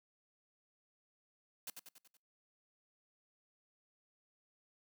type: noise with echo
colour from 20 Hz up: white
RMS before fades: -44 dBFS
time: 1.67-1.7 s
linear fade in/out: 2 ms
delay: 94 ms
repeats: 5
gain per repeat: -5 dB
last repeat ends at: 2.17 s
effects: noise-tail reverb RT60 0.3 s tail -26 dB re dry + high-pass 200 Hz 12 dB/octave